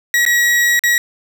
40% pulse tone with dropouts, 1913 Hz, A#6, 44 cents sharp, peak -10 dBFS, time 0.14-0.98 s, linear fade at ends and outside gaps 1 ms, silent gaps 0.252-0.263 / 0.793-0.837 s, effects 7-bit

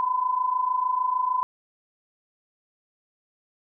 sine tone pair together, 987.8 / 1014.4 Hz, B5 / B5, 0 / +46 cents, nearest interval unison, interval 46 cents, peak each -27 / -23 dBFS, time 0-1.43 s, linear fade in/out 0 ms, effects none

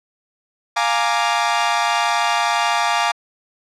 sawtooth chord, Bb dominant seventh, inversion second, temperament equal, 698.5 / 830.6 / 932.3 / 1174.7 Hz, F5 / Ab5 / Bb5 / D6, 0 / 0 / 0 / 0 cents, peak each -18 dBFS, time 0.76-3.12 s, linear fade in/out 10 ms, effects low-pass 6000 Hz 12 dB/octave

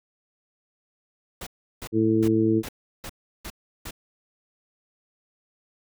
pink noise bursts, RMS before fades -36 dBFS, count 7, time 1.41-3.909 s, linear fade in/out 5 ms, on 57 ms, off 350 ms
harmonic tone, 110.5 Hz, A2, 8 cents sharp, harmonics 1 / 2 / 3 / 4, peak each -27 / -25 / -20 / -27 dBFS, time 1.92-2.63 s, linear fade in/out 50 ms
effects none

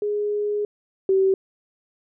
sine tone pair in turn, 415.3 / 383.9 Hz, G#4 / G4, 0 / -36 cents, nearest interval minor second, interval 136 cents, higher first, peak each -21 / -15 dBFS, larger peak second, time 0.02-0.65 / 1.09-1.34 s, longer first, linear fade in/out 2 ms, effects none

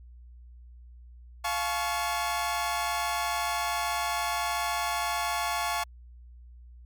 sawtooth chord, F augmented, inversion none, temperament equal with one note detuned, 698.5 / 859.9 / 1108.7 Hz, F5 / A5 / C#6, 0 / -40 / 0 cents, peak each -28 dBFS, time 1.44-5.84 s, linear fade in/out 10 ms, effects added 60 Hz sine -46 dBFS peak until 6.85 s + MP3 96 kbps

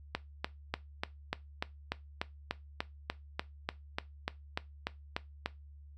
click train, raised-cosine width 0.3 ms, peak -16 dBFS, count 19, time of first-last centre 0.15-5.46 s, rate 3.39 Hz, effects noise-tail reverb RT60 0.2 s tail -18 dB re dry + added 72 Hz sine -50 dBFS peak until 5.97 s

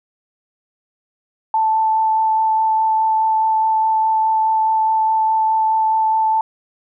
sine tone with vibrato, 880 Hz, A5, in tune, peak -13 dBFS, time 1.54-6.41 s, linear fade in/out 2 ms, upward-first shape sine, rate 4.8 Hz, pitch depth 8 cents each way, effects none

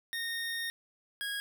25% pulse tone pair in turn, 1847 / 1645.5 Hz, A#6 / G#6, -16 / -16 cents, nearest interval major second, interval 200 cents, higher first, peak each -30 / -30 dBFS, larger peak neither, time 0.13-0.7 / 1.21-1.4 s, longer first, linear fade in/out 0 ms, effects none

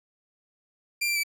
sawtooth tone with pitch steps, 2378 / 2357 / 2311 Hz, D7 / D7 / D7, +21 / +6 / -28 cents, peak -21 dBFS, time 1.01-1.235 s, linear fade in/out 10 ms, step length 75 ms, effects none

